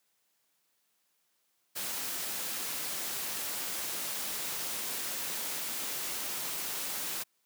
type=noise; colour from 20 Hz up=white; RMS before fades=-36 dBFS; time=1.75-7.24 s; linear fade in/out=20 ms; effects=white hiss -75 dBFS RMS until 7.45 s + high-pass 150 Hz 12 dB/octave